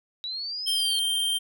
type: linear two-way sweep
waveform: sine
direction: up then down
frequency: 3852 to 5274 to 4273 Hz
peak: -30 dBFS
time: 0.24-0.99 s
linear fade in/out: 0 ms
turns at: 0.7 s
type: tone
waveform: square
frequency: 3158 Hz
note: G7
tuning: 12 cents sharp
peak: -24 dBFS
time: 0.66-1.39 s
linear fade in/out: 20 ms
effects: none